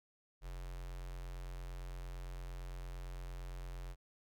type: tone with notch filter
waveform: square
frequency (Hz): 44.4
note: F1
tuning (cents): +29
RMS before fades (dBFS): -45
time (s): 0.41-3.96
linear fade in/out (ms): 50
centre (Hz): 240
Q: 1.1
effects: none